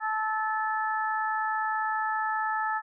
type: harmonic tone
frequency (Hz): 435.2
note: A4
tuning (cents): -19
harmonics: 2 / 3 / 4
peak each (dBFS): -29 / -31 / -32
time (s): 0-2.82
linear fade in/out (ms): 50
effects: none